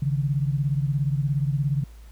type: beating tone pair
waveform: sine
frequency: 138.59 / 155.59 Hz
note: C#3 / D#3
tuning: 0 / 0 cents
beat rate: 17 Hz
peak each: -22 / -27 dBFS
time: 0.02-1.84 s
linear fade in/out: 5 ms
effects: added 55 Hz sine -42 dBFS peak until 2.11 s + pink hiss -57 dBFS RMS until 2.11 s